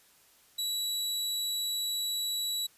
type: tone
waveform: sawtooth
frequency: 3918 Hz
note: B7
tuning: 15 cents flat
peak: -27 dBFS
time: 0.58-2.67 s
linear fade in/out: 10 ms
effects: white hiss -62 dBFS RMS until 2.77 s + resampled to 32000 Hz